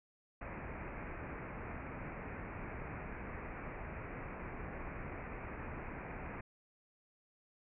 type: low-pass noise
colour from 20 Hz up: pink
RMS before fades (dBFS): -45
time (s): 0.41-6.41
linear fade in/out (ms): 5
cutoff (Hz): 2500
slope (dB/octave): 96
effects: none